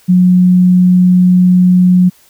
sine tone, 181.2 Hz, F#3, 36 cents flat, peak -4 dBFS, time 0.08-2.1 s, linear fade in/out 20 ms, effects white hiss -47 dBFS RMS until 2.29 s

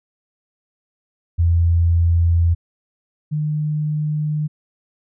sine tone pair in turn, 84.7 / 151.53 Hz, E2 / D#3, +48 / -45 cents, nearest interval minor seventh, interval 1007 cents, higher second, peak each -12 / -18 dBFS, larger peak first, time 1.38-2.55 / 3.31-4.48 s, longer neither, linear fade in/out 20 ms, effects none

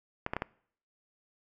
clicks, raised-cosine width 0.5 ms, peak -16 dBFS, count 4, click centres 0.264 / 0.335 / 0.366 / 0.421 s, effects noise-tail reverb RT60 0.6 s tail -23 dB re dry

